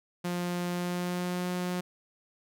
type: tone with pitch glide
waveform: sawtooth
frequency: 176.4 to 179.59 Hz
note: F3 to F3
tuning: +18 to +49 cents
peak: -26 dBFS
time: 0.24-1.81 s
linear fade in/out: 10 ms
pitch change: +31 cents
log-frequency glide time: 0.7-1.47 s
effects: none